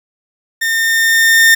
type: tone with level ramp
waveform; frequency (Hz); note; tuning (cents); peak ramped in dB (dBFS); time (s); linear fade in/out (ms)
40% pulse; 1816; A#6; -46; -13 to -4; 0.61-1.55; 10
effects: 7-bit